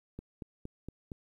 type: click train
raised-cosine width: 3 ms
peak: -28 dBFS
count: 5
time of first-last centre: 0.19-1.118 s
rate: 4.31 Hz
effects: 11-bit